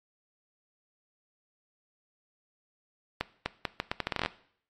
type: accelerating click train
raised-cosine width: 0.3 ms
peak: -12 dBFS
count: 14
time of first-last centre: 3.21-4.261 s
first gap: 250 ms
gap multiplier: 0.77
effects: noise-tail reverb RT60 0.6 s tail -18 dB re dry + MP3 64 kbps